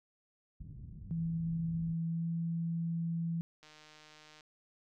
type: low-pass noise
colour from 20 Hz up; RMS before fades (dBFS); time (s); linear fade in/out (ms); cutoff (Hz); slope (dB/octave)
white; -48; 0.6-1.94; 5; 160; 24
type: tone with pitch glide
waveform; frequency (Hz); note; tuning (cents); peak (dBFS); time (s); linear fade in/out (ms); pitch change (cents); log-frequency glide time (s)
sine; 165.2 to 166.93; E3 to E3; +4 to +22; -32; 1.11-3.41; 0; +18; 2.05-2.27
type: click train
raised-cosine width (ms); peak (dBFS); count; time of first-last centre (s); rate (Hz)
0.2; -39; 120; 3.63-4.408; 153
effects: none